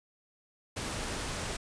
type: noise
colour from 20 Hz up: pink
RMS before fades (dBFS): -36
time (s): 0.76-1.57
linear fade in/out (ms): 10
effects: resampled to 22050 Hz